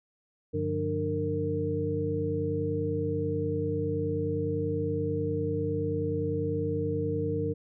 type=tone cluster; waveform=sine; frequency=97 / 147.8 / 177.5 / 299 / 459.4 Hz; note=G2 / D3 / F3 / D4 / A#4; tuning=-18 / +11 / +28 / +31 / -25 cents; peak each=-33 / -36 / -38 / -34 / -30 dBFS; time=0.53-7.54 s; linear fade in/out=20 ms; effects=none